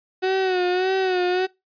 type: tone with vibrato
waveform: 35% pulse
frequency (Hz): 370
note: F#4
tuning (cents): 0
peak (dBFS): -17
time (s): 0.22-1.47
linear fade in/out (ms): 20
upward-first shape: sine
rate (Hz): 1.7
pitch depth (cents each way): 57
effects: noise-tail reverb RT60 0.2 s tail -22 dB re dry + resampled to 11025 Hz